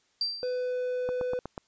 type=tone with exponential decay; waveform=sine; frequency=4699 Hz; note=D8; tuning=in tune; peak=-24 dBFS; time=0.21-0.72 s; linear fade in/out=2 ms; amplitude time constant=110 ms
type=tone; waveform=triangle; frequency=500 Hz; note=B4; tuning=21 cents sharp; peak=-26 dBFS; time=0.43-1.39 s; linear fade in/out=0 ms
type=click train; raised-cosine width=1 ms; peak=-21 dBFS; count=5; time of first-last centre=1.09-1.578 s; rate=8.19 Hz
effects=white hiss -69 dBFS RMS until 1.67 s + resampled to 16000 Hz